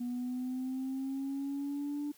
sine linear sweep, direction up, 242.5 to 293.7 Hz, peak -32 dBFS, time 0-2.12 s, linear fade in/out 10 ms, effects tanh soft clip ceiling -31 dBFS + white hiss -62 dBFS RMS until 2.17 s

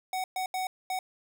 square tone bursts at uneven times, 747 Hz, F#5, 16 cents sharp, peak -30 dBFS, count 4, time 0.13-0.24 / 0.36-0.46 / 0.54-0.67 / 0.9-0.99 s, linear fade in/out 2 ms, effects none

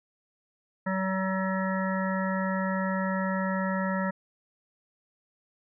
harmonic tone, 189.8 Hz, F#3, 44 cents sharp, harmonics 1 / 3 / 5 / 7 / 9 / 10, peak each -28 / -33 / -35 / -36 / -38 / -38 dBFS, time 0.86-4.11 s, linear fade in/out 10 ms, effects none

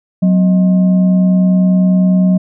sine tone with frequency modulation, 185 Hz, F#3, in tune, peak -7 dBFS, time 0.22-2.38 s, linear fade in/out 10 ms, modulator 440 Hz, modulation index 0.33, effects none

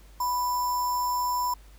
sine tone with sample-and-hold, 987.8 Hz, B5, in tune, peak -24 dBFS, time 0.2-1.54 s, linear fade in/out 5 ms, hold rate 6300 Hz, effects added 50 Hz sine -48 dBFS peak until 1.78 s + pink hiss -58 dBFS RMS until 1.78 s

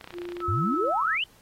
clicks, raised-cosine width 0.3 ms, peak -25 dBFS, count 12, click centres 0.011 / 0.043 / 0.075 / 0.106 / 0.14 / 0.185 / 0.218 / 0.254 / 0.289 / 0.321 / 0.368 / 0.404 s
sine tone with pitch glide, 349.8 to 334.6 Hz, F4 to E4, +3 to +26 cents, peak -33 dBFS, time 0.12-0.93 s, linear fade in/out 50 ms, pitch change -77 cents, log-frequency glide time 0.51-0.6 s
sine tone with vibrato, 1300 Hz, E6, 24 cents flat, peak -26 dBFS, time 0.4-1.18 s, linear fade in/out 50 ms, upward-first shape sine, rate 12 Hz, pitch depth 21 cents each way
sine exponential sweep, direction up, 83.7 to 3136 Hz, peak -24 dBFS, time 0.48-1.24 s, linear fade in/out 5 ms
effects pink hiss -58 dBFS RMS until 1.41 s + AAC 48 kbps

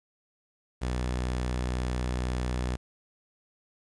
sawtooth tone, 62 Hz, B1, 7 cents sharp, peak -24 dBFS, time 0.81-2.77 s, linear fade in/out 20 ms, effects resampled to 22050 Hz + 9-bit

